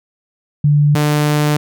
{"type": "tone pair in turn", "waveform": ["sine", "sawtooth"], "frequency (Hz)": [146.83, 149.05], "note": ["D3", "D3"], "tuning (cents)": [0, 26], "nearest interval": "unison", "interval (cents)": 26, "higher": "second", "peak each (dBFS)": -8, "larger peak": "neither", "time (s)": [[0.64, 0.95], [0.95, 1.57]], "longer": "second", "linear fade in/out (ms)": 5, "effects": []}